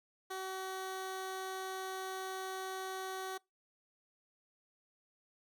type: tone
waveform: 15% pulse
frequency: 378.4 Hz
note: F#4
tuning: 39 cents sharp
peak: -33 dBFS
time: 0.3-3.38 s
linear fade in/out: 10 ms
effects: noise-tail reverb RT60 0.2 s tail -24 dB re dry